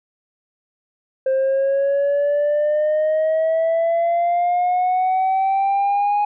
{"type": "exponential sweep", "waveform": "sine", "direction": "up", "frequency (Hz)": [526, 830.6], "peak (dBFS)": -13, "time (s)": [1.26, 6.25], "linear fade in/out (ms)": 5, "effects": ["tanh soft clip ceiling -14 dBFS"]}